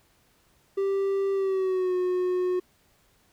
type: tone with pitch glide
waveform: triangle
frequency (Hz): 392 to 363.6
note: G4 to F#4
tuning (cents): 0 to -30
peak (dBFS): -21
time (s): 0.77-2.6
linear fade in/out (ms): 10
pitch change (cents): -130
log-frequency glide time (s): 1.33-1.95
effects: pink hiss -64 dBFS RMS until 3.32 s